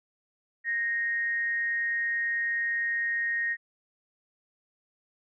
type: tone with amplitude modulation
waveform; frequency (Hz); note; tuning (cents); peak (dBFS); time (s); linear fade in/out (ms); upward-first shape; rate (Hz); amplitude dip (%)
sine; 1864.7; A#6; 0; -24; 0.64-3.57; 50; sine; 229; 40
effects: none